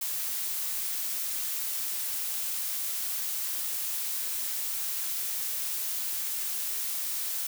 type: noise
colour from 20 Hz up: blue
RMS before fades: -32 dBFS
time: 0.01-7.47 s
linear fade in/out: 5 ms
effects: none